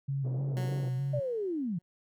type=tone with vibrato; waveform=sine; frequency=133.3 Hz; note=C3; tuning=33 cents sharp; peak=-29 dBFS; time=0.08-1.2 s; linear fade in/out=10 ms; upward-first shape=square; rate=3.3 Hz; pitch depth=58 cents each way
type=band-pass noise; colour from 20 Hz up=white; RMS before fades=-45 dBFS; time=0.24-0.89 s; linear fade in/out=10 ms; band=150 to 520 Hz; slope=24 dB/octave
type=tone with exponential decay; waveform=15% pulse; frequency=183.2 Hz; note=F#3; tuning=17 cents flat; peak=-30 dBFS; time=0.57-1.82 s; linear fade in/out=0 ms; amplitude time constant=270 ms
type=linear sweep; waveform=sine; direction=down; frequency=608 to 155 Hz; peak=-30 dBFS; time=1.13-1.79 s; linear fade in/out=10 ms
effects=none